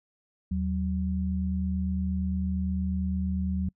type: tone pair together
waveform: sine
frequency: 78.88 / 187.6 Hz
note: D#2 / F#3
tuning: +24 / +24 cents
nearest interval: octave + minor third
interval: 1500 cents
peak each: -29 / -28 dBFS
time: 0.51-3.69 s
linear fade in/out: 5 ms
effects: noise-tail reverb RT60 0.1 s tail -26 dB re dry